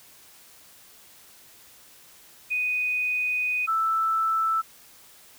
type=tone pair in turn; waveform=sine; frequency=2489 / 1320.8 Hz; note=D#7 / E6; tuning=0 / +3 cents; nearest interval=major seventh; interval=1097 cents; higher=first; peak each=-23 / -21 dBFS; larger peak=second; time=2.5-3.67 / 3.67-4.62 s; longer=first; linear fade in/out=20 ms; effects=white hiss -52 dBFS RMS until 5.38 s